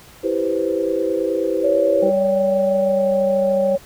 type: chord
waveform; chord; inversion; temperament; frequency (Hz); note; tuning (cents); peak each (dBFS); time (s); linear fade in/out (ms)
sine; C major seventh; first; equal; 329.6 / 392 / 493.9 / 523.3; E4 / G4 / B4 / C5; 0 / 0 / 0 / 0; -23; 0.23-2.11; 20
type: tone with pitch glide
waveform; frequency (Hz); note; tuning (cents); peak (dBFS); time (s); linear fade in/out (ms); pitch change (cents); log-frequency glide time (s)
sine; 562 to 554.3; C#5 to C#5; +24 to 0; -15; 1.63-3.78; 20; -24; 2.83-3.07
type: harmonic tone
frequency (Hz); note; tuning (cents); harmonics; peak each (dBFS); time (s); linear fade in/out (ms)
196; G3; 0; 1 / 3 / 4; -24 / -29 / -30; 2.02-3.76; 10
effects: pink hiss -45 dBFS RMS until 3.85 s